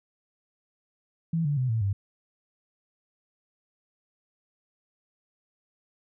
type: tone with pitch steps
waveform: sine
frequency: 164.81 / 145.14 / 127.82 / 112.57 / 99.14 Hz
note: E3 / D3 / C3 / A2 / G2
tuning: 0 / -20 / -40 / +40 / +20 cents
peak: -23 dBFS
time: 1.33-1.93 s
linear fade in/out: 5 ms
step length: 120 ms
effects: none